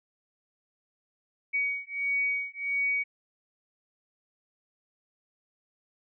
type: beating tone pair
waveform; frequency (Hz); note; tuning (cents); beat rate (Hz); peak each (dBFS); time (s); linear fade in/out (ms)
sine; 2250 / 2251.5; C#7 / C#7; +25 / +26; 1.5; -30; 1.53-3.04; 20
effects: none